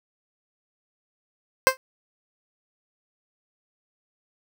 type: tone with exponential decay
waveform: 15% pulse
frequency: 523.3 Hz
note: C5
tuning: in tune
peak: -3 dBFS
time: 1.67-1.77 s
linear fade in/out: 0 ms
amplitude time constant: 20 ms
effects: none